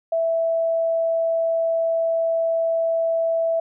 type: tone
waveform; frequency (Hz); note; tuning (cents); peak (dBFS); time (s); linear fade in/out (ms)
sine; 659.3; E5; 0; -18; 0.12-3.6; 5
effects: none